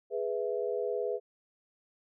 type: chord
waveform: sine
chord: E major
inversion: first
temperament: equal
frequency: 415.3 / 493.9 / 659.3 Hz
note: G#4 / B4 / E5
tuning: 0 / 0 / 0 cents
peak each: -33 / -33 / -38 dBFS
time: 0.1-1.2 s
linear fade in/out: 50 ms
effects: none